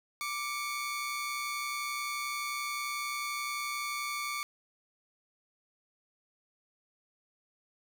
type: tone pair together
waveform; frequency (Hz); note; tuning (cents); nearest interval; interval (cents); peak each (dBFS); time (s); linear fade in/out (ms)
sawtooth; 1174.7 / 2218; D6 / C#7; 0 / 0; major seventh; 1100; -32 / -34; 0.21-4.43; 0
effects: none

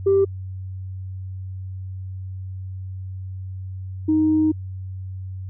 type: tone pair in turn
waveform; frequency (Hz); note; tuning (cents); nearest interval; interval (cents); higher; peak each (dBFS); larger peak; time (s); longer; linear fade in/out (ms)
sine; 392 / 311.1; G4 / D#4; 0 / 0; major third; 400; first; -12 / -14; first; 0.06-0.25 / 4.08-4.52; second; 10
effects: tanh soft clip ceiling -10 dBFS + added 94 Hz sine -29 dBFS peak until 5.49 s

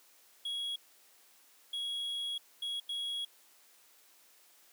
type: tone bursts at uneven times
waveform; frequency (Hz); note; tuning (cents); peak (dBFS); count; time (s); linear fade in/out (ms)
triangle; 3322; G#7; 0; -33; 4; 0.45-0.76 / 1.73-2.38 / 2.62-2.8 / 2.89-3.25; 5
effects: white hiss -63 dBFS RMS until 4.72 s + high-pass 300 Hz 12 dB/octave

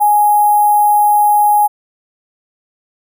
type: tone with sample-and-hold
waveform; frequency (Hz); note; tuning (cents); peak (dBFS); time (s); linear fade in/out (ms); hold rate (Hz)
sine; 832; G#5; +3; -7; 0-1.68; 20; 11025
effects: none

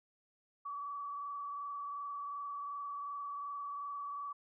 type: tone with frequency modulation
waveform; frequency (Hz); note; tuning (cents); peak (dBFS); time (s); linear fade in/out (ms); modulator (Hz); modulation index
sine; 1142; D6; -49; -39; 0.65-4.33; 10; 22.7; 0.95
effects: none

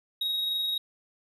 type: tone with amplitude modulation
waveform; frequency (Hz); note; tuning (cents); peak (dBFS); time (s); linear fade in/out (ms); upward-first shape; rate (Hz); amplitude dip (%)
triangle; 3786; A#7; +26; -24; 0.21-0.78; 5; sine; 23.4; 25
effects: resampled to 32000 Hz

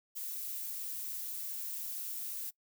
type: noise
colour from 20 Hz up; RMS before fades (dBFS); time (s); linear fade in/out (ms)
violet; -40; 0.15-2.51; 20
effects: noise-tail reverb RT60 0.1 s tail -22 dB re dry

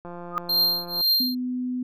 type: click train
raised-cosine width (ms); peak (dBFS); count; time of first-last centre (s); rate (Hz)
1; -25; 168; 0.05-1.01; 174
type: tone with exponential growth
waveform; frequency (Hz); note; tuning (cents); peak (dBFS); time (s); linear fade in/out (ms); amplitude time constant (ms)
sine; 1232; D#6; -17; -17; 0.29-0.38; 0; 18
type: tone with tremolo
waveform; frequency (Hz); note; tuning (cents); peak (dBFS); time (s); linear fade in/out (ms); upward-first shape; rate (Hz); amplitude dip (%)
square; 4186; C8; 0; -17; 0.49-1.35; 5; triangle; 2; 100
type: tone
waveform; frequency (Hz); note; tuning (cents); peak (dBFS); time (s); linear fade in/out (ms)
sine; 250.6; B3; +25; -25; 1.2-1.83; 5
effects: none

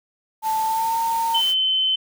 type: noise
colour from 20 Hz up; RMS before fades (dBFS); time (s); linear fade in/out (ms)
white; -35; 0.42-1.55; 50
type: tone with pitch glide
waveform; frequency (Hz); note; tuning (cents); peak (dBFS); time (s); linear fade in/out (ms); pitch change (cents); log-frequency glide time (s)
sine; 880 to 913.7; A5 to A#5; 0 to -35; -19; 0.42-1.42; 50; +65; 0.61-0.98
type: tone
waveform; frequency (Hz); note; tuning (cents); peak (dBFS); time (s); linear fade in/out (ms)
sine; 3063; G7; -41; -17; 1.34-1.96; 10
effects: none

